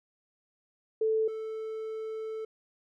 sine / triangle tone pair in turn, 440 / 440 Hz, A4 / A4, 0 / 0 cents, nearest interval unison, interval 0 cents, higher neither, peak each -24 / -32 dBFS, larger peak first, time 1.01-1.28 / 1.28-2.45 s, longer second, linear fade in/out 5 ms, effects none

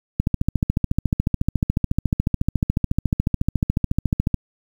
click train, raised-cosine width 5 ms, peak -5 dBFS, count 59, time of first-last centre 0.2-4.343 s, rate 14 Hz, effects 7-bit

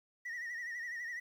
sine tone with vibrato, 1898 Hz, A#6, 31 cents sharp, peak -36 dBFS, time 0.25-1.2 s, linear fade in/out 10 ms, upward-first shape triangle, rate 12 Hz, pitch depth 89 cents each way, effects tanh soft clip ceiling -38 dBFS + 11-bit

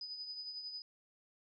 sine tone with tremolo, 4985 Hz, D#8, 2 cents sharp, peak -40 dBFS, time 0.01-0.82 s, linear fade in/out 2 ms, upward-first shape triangle, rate 11 Hz, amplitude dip 55%, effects none

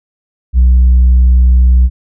sine tone with tanh clipping, 62.3 Hz, B1, 16 cents sharp, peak -4 dBFS, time 0.53-1.9 s, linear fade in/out 50 ms, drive 1 dB, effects none

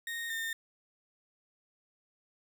35% pulse tone pair in turn, 1854 / 1819 Hz, A#6 / A#6, -10 / -43 cents, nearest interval unison, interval 33 cents, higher first, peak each -34 / -32 dBFS, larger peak second, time 0.07-0.3 / 0.3-0.53 s, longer neither, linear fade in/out 2 ms, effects 11-bit

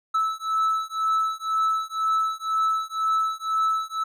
triangle beating tone pair, 1307 / 1309 Hz, E6 / E6, -15 / -13 cents, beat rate 2 Hz, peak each -23 dBFS, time 0.14-4.04 s, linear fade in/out 10 ms, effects none

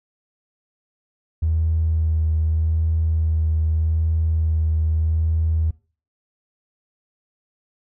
triangle tone with vibrato, 79.7 Hz, D#2, 42 cents sharp, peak -13 dBFS, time 1.42-5.71 s, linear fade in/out 10 ms, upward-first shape sine, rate 0.82 Hz, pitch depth 15 cents each way, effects noise-tail reverb RT60 0.4 s tail -25 dB re dry + tanh soft clip ceiling -14 dBFS

